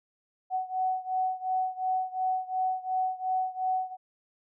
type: beating tone pair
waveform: sine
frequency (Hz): 746 / 748.8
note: F#5 / F#5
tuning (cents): +14 / +20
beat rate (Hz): 2.8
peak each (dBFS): -29 / -31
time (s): 0.5-3.97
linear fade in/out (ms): 50
effects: none